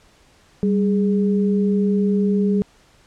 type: tone pair together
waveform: sine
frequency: 196.22 / 415.3 Hz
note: G3 / G#4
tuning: +2 / 0 cents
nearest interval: octave + minor second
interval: 1298 cents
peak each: -16 / -22 dBFS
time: 0.63-2.62 s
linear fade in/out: 0 ms
effects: pink hiss -54 dBFS RMS until 3.06 s + low-pass 8000 Hz 12 dB/octave